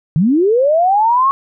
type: linear sweep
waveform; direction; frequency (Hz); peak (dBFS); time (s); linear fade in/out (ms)
sine; up; 141.2 to 1112; -9; 0.16-1.31; 0
effects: none